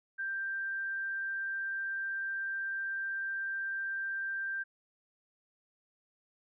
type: tone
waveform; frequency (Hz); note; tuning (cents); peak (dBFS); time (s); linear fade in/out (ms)
sine; 1577; G6; +10; -33; 0.18-4.64; 20
effects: none